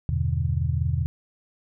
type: chord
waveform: sine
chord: E minor seventh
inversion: none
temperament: just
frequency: 82.41 / 98.89 / 123.61 / 148.33 Hz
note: E2 / G2 / B2 / D3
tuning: 0 / +16 / +2 / +18 cents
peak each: -25 / -30 / -26 / -29 dBFS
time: 0.09-1.06 s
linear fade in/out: 0 ms
effects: none